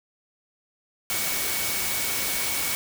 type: tone in noise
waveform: sine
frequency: 2240 Hz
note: C#7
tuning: 18 cents sharp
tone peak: -35 dBFS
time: 1.1-2.75 s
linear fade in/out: 0 ms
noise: white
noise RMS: -27 dBFS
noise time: 1.1-2.75 s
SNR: -11 dB
effects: none